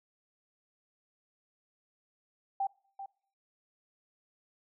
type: tone with echo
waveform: sine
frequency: 785 Hz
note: G5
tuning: 2 cents sharp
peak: -28 dBFS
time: 2.6-2.67 s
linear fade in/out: 5 ms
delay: 390 ms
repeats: 1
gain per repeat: -11 dB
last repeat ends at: 3.06 s
effects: noise-tail reverb RT60 0.5 s tail -23 dB re dry